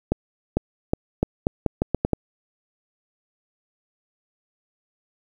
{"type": "accelerating click train", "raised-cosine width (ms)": 2, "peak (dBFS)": -6, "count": 10, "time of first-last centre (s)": [0.12, 2.133], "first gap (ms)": 450, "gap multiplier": 0.81, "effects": ["8-bit"]}